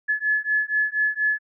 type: beating tone pair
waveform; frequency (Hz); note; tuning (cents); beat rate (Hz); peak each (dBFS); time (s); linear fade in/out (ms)
sine; 1711 / 1715.2; A6 / A6; -49 / -45; 4.2; -23; 0.08-1.39; 20
effects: none